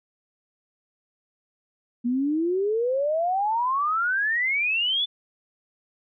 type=exponential sweep; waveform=sine; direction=up; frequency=234.7 to 3520 Hz; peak=-21 dBFS; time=2.04-5.06 s; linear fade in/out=20 ms; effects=none